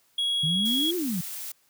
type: tone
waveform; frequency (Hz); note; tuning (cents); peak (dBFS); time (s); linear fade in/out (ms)
triangle; 3322; G#7; 0; -22; 0.18-0.91; 5
type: exponential two-way sweep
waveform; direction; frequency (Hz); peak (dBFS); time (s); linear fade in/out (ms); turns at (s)
sine; up then down; 148 to 370 to 162.4; -26; 0.43-1.21; 5; 0.96
type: noise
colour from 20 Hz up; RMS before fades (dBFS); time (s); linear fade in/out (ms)
blue; -36; 0.65-1.52; 5
effects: white hiss -65 dBFS RMS until 1.69 s + high-pass 60 Hz 12 dB/octave